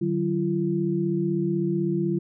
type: tone cluster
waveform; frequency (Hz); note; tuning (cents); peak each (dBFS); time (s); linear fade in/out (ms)
sine; 150.9 / 186.9 / 340.9; D3 / F#3 / F4; +47 / +18 / -42; -28 / -26 / -25; 0.01-2.19; 10
effects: none